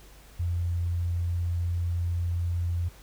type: tone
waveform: sine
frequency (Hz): 86.6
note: F2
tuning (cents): -14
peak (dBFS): -25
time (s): 0.39-2.89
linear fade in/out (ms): 10
effects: added 50 Hz sine -50 dBFS peak until 3.02 s + pink hiss -54 dBFS RMS until 3.02 s